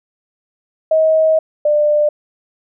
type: tone pair in turn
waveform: sine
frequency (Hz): 634 / 596.2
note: D#5 / D5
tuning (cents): +32 / +26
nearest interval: minor second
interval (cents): 106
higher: first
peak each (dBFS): -9 / -10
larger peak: first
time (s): 0.91-1.39 / 1.65-2.09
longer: first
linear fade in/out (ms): 5
effects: none